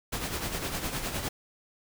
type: noise with tremolo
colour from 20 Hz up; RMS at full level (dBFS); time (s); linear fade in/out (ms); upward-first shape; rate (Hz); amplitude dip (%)
pink; -31; 0.12-1.29; 10; sine; 9.8; 55
effects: none